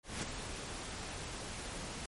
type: noise with ADSR envelope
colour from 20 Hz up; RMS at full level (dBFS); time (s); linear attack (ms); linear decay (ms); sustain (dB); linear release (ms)
pink; -37; 0.03-2.06; 200; 4; -6; 6
effects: MP3 48 kbps